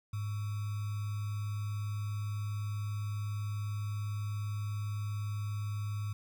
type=tone with sample-and-hold; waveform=sine; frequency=103.83 Hz; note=G#2; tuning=in tune; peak=-33 dBFS; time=0.13-6.13 s; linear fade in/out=5 ms; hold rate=1225 Hz; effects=none